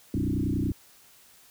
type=tone with frequency modulation; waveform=sine; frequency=192.1 Hz; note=G3; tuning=35 cents flat; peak=-24 dBFS; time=0.14-0.72 s; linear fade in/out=2 ms; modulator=30.6 Hz; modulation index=4.3; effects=white hiss -56 dBFS RMS until 1.5 s